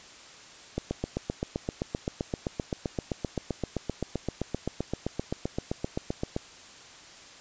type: click train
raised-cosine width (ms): 2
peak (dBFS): -15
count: 44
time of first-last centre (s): 0.78-6.364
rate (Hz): 7.7
effects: white hiss -49 dBFS RMS until 7.4 s + resampled to 16000 Hz